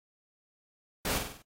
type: noise with echo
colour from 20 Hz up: pink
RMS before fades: -32 dBFS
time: 1.05-1.18 s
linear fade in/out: 2 ms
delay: 48 ms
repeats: 5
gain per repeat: -5 dB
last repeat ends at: 1.42 s
effects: AAC 48 kbps